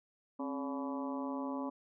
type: harmonic tone with a mistuned harmonic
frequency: 142.2 Hz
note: C#3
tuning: 45 cents sharp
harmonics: 2 / 3 / 4 / 5 / 6 / 7 / 8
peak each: -37 / -50 / -44 / -52 / -47 / -45 / -49 dBFS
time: 0.39-1.7 s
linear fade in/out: 10 ms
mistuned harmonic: 2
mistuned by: -95 cents
effects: none